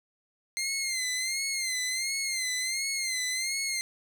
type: tone with vibrato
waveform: 15% pulse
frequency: 2093 Hz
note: C7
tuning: in tune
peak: -22 dBFS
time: 0.57-3.81 s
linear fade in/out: 0 ms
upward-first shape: sine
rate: 1.4 Hz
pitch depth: 76 cents each way
effects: none